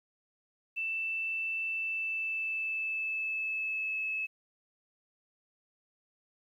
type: tone with pitch glide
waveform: sine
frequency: 2657 to 2596 Hz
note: E7 to E7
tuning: +13 to -27 cents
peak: -31 dBFS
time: 0.76-4.27 s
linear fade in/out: 20 ms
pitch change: -40 cents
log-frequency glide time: 1.69-4.02 s
effects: 11-bit